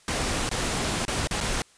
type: noise with dropouts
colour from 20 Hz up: pink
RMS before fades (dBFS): -27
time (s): 0.08-1.62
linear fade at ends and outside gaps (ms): 1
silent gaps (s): 0.491-0.513 / 1.052-1.08 / 1.273-1.31 / 1.404-1.41
effects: white hiss -57 dBFS RMS until 1.77 s + resampled to 22050 Hz